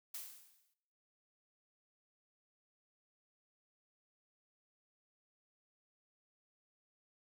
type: noise with exponential decay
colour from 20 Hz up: blue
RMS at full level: -43 dBFS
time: 0.14-0.74 s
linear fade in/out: 5 ms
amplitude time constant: 130 ms
effects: noise-tail reverb RT60 0.9 s tail -21 dB re dry